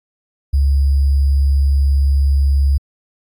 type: tone with sample-and-hold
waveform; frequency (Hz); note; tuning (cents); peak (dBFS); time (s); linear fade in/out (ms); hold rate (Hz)
sine; 69.3; C#2; 0; -10; 0.53-2.78; 10; 4900
effects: AAC 64 kbps